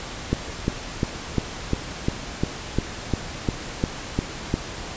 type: click train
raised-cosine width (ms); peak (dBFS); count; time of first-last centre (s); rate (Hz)
3; -7; 13; 0.33-4.541; 2.85
effects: pink hiss -34 dBFS RMS until 4.96 s + resampled to 16000 Hz